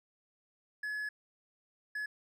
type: tone bursts at uneven times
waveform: triangle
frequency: 1700 Hz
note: G#6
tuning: 40 cents sharp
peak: -33 dBFS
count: 2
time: 0.83-1.09 / 1.95-2.06 s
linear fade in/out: 5 ms
effects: none